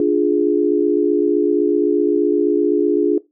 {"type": "chord", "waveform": "sine", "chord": "D diminished", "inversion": "none", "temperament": "equal with one note detuned", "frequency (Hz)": [293.7, 349.2, 417.2], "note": ["D4", "F4", "Ab4"], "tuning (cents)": [0, 0, 8], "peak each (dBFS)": -17, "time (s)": [0, 3.18], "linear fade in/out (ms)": 2, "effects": ["noise-tail reverb RT60 0.2 s tail -19 dB re dry"]}